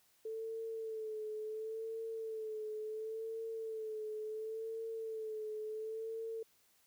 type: tone with vibrato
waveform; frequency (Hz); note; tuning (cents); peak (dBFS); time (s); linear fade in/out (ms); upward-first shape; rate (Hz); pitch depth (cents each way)
sine; 440; A4; 0; -39; 0.25-6.43; 5; sine; 0.71; 42
effects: white hiss -71 dBFS RMS until 6.86 s